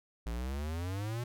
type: exponential sweep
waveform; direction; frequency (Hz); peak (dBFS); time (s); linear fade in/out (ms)
square; up; 54.7 to 123.47; -35; 0.26-1.24; 5
effects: none